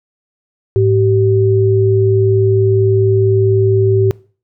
sine tone pair together, 106.97 / 385.4 Hz, A2 / G4, -48 / -29 cents, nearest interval octave + minor seventh, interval 2219 cents, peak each -11 dBFS, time 0.76-4.11 s, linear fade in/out 0 ms, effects noise-tail reverb RT60 0.4 s tail -22 dB re dry

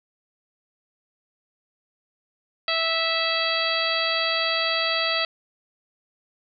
harmonic tone, 656 Hz, E5, 9 cents flat, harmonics 1 / 2 / 3 / 4 / 5 / 6 / 7, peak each -29 / -29 / -29 / -29 / -29 / -29 / -29 dBFS, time 2.68-5.25 s, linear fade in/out 2 ms, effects none

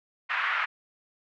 pink band-pass noise, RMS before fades -28 dBFS, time 0.29-0.66 s, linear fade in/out 20 ms, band 1200 to 2300 Hz, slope 24 dB/octave, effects none

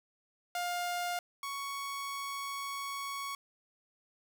sawtooth tone pair in turn, 706 / 1113.3 Hz, F5 / C#6, +19 / +7 cents, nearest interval minor sixth, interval 788 cents, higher second, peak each -29 / -33 dBFS, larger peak first, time 0.55-1.19 / 1.43-3.35 s, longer second, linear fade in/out 2 ms, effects none

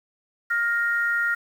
sine tone pair together, 1410.7 / 1864.7 Hz, F6 / A#6, +17 / 0 cents, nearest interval perfect fourth, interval 483 cents, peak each -22 / -25 dBFS, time 0.5-1.35 s, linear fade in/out 10 ms, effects 8-bit

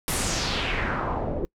pink noise with low-pass filter sweep, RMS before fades -27 dBFS, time 0.08-1.45 s, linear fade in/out 0 ms, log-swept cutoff 12000 to 420 Hz, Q 2.5, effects noise-tail reverb RT60 0.1 s tail -26 dB re dry

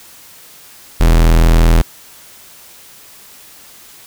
45% pulse tone, 41.2 Hz, E1, in tune, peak -6 dBFS, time 1-1.82 s, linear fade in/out 10 ms, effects white hiss -40 dBFS RMS until 4.06 s

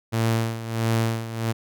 sawtooth tone with tremolo, 113.7 Hz, A#2, 43 cents flat, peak -15 dBFS, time 0.12-1.53 s, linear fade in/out 20 ms, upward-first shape sine, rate 1.5 Hz, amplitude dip 75%, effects none

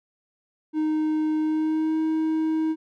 triangle tone with pitch glide, 310 to 316.7 Hz, D#4 to D#4, -6 to +31 cents, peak -19 dBFS, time 0.73-2.76 s, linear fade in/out 50 ms, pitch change +37 cents, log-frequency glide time 1.39-1.99 s, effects none

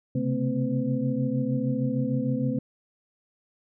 sine tone cluster, 131.3 / 137.8 / 224.6 / 258.7 / 507 Hz, C3 / C#3 / A3 / C4 / B4, +6 / -10 / +36 / -19 / +45 cents, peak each -30 / -31 / -29 / -28 / -34 dBFS, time 0.15-2.59 s, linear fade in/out 5 ms, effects none

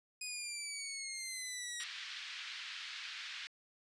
10% pulse exponential sweep, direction down, 2500 to 1889 Hz, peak -31 dBFS, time 0.21-1.84 s, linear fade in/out 5 ms
white band-pass noise, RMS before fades -46 dBFS, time 1.8-3.47 s, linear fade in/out 0 ms, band 1500 to 4200 Hz, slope 24 dB/octave
effects resampled to 22050 Hz

